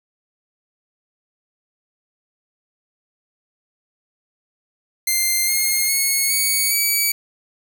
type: tone with pitch steps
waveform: 5% pulse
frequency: 2093 / 2139 / 2187 / 2235 / 2285 Hz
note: C7 / C7 / C#7 / C#7 / D7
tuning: 0 / +38 / -24 / +14 / -48 cents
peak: -7 dBFS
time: 5.07-7.12 s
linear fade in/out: 5 ms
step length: 410 ms
effects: 7-bit